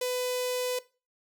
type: tone with notch filter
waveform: sawtooth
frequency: 500 Hz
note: B4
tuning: 21 cents sharp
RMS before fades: -30 dBFS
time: 0.01-0.79 s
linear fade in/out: 5 ms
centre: 1300 Hz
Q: 0.68
effects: noise-tail reverb RT60 0.3 s tail -18 dB re dry